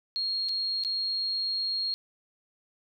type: tone with dropouts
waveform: sine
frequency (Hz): 4264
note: C8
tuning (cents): +32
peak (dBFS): -27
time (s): 0.16-1.94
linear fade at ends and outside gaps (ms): 0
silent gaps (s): 0.487-0.492 / 0.837-0.848
effects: none